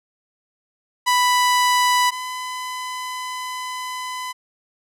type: tone pair in turn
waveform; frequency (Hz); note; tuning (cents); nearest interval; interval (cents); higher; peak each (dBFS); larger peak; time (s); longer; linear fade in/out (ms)
sawtooth; 990 / 1007.9; B5 / B5; +4 / +35; unison; 31; second; -11 / -23; first; 1.06-2.11 / 2.11-4.33; second; 20
effects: low-pass 12000 Hz 12 dB/octave